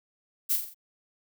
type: noise with echo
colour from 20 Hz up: violet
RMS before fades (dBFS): -25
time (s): 0.49-0.57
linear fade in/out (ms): 20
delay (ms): 44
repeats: 4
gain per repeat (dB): -6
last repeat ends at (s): 0.746
effects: none